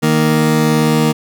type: tone pair together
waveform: 30% pulse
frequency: 155.44 / 233.1 Hz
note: D#3 / A#3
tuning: -1 / 0 cents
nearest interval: perfect fifth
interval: 701 cents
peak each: -11 dBFS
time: 0.02-1.13 s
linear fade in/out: 20 ms
effects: none